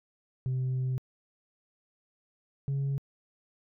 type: tone pair in turn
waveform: sine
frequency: 129 / 138.19 Hz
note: C3 / C#3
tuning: -24 / -5 cents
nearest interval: minor second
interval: 119 cents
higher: second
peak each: -25 dBFS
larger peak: neither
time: 0.46-0.98 / 2.68-2.98 s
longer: first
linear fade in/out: 0 ms
effects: tanh soft clip ceiling -26 dBFS